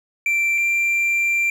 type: tone pair in turn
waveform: triangle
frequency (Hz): 2349 / 2364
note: D7 / D7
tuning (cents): 0 / +11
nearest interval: unison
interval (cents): 11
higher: second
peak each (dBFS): -15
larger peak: neither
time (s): 0.26-0.58 / 0.58-1.5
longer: second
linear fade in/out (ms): 2
effects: none